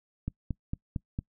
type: click train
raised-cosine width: 5 ms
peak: -19 dBFS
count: 5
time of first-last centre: 0.28-1.189 s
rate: 4.4 Hz
effects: noise-tail reverb RT60 0.1 s tail -24 dB re dry